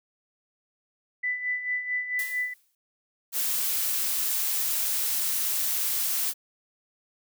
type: tone with tremolo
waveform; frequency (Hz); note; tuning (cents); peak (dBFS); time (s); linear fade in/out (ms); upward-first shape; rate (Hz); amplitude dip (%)
sine; 1991; B6; +14; -24; 1.23-2.54; 10; sine; 4.5; 65
type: noise with exponential decay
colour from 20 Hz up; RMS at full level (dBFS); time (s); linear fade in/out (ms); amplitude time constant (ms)
blue; -34; 2.19-2.75; 1; 120
type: noise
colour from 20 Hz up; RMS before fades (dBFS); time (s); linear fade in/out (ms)
blue; -27; 3.32-6.34; 50
effects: none